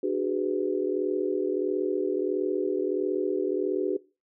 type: chord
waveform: sine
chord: G# half-diminished seventh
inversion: second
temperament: just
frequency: 299 / 373.8 / 415.3 / 498.4 Hz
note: D4 / F#4 / G#4 / B4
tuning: +31 / +18 / 0 / +16 cents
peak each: -31 / -27 / -30 / -33 dBFS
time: 0.03-3.97 s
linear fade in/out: 5 ms
effects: noise-tail reverb RT60 0.3 s tail -21 dB re dry